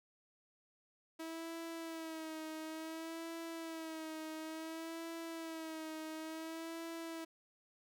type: tone with vibrato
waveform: sawtooth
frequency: 322.8 Hz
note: E4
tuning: 36 cents flat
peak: -39 dBFS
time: 1.19-7.25 s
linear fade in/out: 10 ms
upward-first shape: sine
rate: 0.57 Hz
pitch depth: 44 cents each way
effects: none